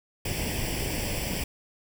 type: noise with comb filter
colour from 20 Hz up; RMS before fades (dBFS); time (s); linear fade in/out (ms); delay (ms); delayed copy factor
pink; -30; 0.25-1.44; 5; 0.38; +0.8
effects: none